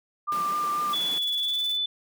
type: tone with vibrato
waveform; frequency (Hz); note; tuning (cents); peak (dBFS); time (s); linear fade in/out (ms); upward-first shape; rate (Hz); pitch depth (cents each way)
sine; 1191; D6; +24; -24; 0.27-0.95; 20; triangle; 4.1; 15
type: high-pass noise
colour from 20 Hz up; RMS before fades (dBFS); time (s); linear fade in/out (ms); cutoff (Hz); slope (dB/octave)
pink; -40; 0.32-1.18; 0; 150; 96
type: noise with tremolo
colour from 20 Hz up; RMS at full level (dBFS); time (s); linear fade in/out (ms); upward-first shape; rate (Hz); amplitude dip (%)
blue; -41; 0.85-1.78; 50; square; 19; 65
type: tone with pitch glide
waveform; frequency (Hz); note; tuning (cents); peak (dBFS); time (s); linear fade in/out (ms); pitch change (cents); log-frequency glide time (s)
sine; 3427 to 3495; A7 to A7; -46 to -12; -24; 0.93-1.86; 5; +34; 1.34-1.65
effects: none